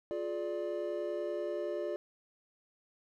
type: chord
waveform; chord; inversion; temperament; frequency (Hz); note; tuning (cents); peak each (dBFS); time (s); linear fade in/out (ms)
triangle; D diminished; first; just; 352.4 / 422.9 / 587.3; F4 / Ab4 / D5; +16 / +31 / 0; -36 / -38 / -35; 0.11-1.96; 0
effects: none